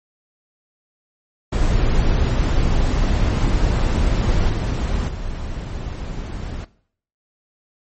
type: noise with level steps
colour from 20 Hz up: brown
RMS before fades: -17 / -20 / -27 dBFS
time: 1.52-6.65 s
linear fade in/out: 10 ms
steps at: 4.49 / 5.08 s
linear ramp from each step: 5 ms
effects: noise-tail reverb RT60 0.6 s tail -19 dB re dry + MP3 32 kbps